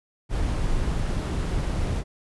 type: noise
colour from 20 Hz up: brown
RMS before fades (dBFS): -25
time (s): 0.29-2.04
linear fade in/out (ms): 50
effects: resampled to 24000 Hz